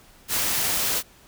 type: noise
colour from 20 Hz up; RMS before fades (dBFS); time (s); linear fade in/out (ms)
white; -24; 0.28-1.03; 50
effects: pink hiss -53 dBFS RMS until 1.27 s